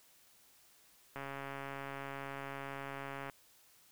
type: click train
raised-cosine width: 0.5 ms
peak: -28 dBFS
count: 296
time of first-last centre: 1.16-3.298 s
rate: 138 Hz
effects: white hiss -65 dBFS RMS until 3.91 s